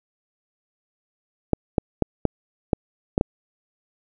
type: clicks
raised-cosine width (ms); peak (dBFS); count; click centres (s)
2; -4; 7; 1.533 / 1.782 / 2.023 / 2.253 / 2.732 / 3.179 / 3.211
effects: none